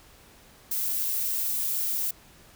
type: noise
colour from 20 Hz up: violet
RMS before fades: -28 dBFS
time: 0.71-2.11 s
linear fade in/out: 5 ms
effects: pink hiss -54 dBFS RMS until 2.55 s